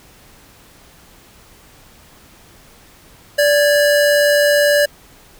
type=tone pair together; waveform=square; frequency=583 / 1649 Hz; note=D5 / G#6; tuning=-13 / -13 cents; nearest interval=octave + tritone; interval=1800 cents; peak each=-12 / -19 dBFS; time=3.38-4.86 s; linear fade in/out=10 ms; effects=pink hiss -46 dBFS RMS until 5.39 s